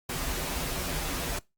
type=noise with comb filter; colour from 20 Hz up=pink; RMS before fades=-32 dBFS; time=0.09-1.39 s; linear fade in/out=5 ms; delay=9.5 ms; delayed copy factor=-0.85; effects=noise-tail reverb RT60 0.2 s tail -22 dB re dry + Opus 48 kbps